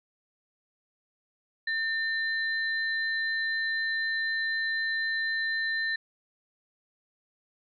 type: tone pair together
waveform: sine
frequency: 1800 / 4048 Hz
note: A6 / B7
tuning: +39 / +42 cents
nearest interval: octave + major second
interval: 1403 cents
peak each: -27 / -36 dBFS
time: 1.67-5.96 s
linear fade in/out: 5 ms
effects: none